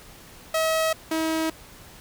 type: tone pair in turn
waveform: sawtooth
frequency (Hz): 641 / 320.5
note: E5 / E4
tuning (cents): -49 / -49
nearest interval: octave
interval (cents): 1200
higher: first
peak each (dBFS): -17 / -19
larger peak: first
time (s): 0.54-0.93 / 1.11-1.5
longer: neither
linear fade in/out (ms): 5
effects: pink hiss -47 dBFS RMS until 2 s